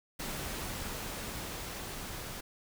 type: noise with level ramp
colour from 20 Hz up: pink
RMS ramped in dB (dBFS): -38 to -42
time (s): 0.19-2.41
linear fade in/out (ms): 10
effects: none